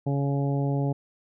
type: harmonic tone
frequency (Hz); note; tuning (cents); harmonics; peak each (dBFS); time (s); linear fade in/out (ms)
140; C#3; +18; 1 / 2 / 3 / 4 / 5 / 6; -24 / -30 / -34 / -36 / -38 / -40; 0.06-0.93; 10
effects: none